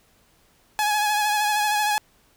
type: tone with vibrato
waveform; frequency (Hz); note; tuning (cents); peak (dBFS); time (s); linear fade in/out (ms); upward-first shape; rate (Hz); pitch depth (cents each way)
sawtooth; 840; G#5; +19; -16; 0.79-1.98; 0; sine; 13; 31
effects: pink hiss -60 dBFS RMS until 2.36 s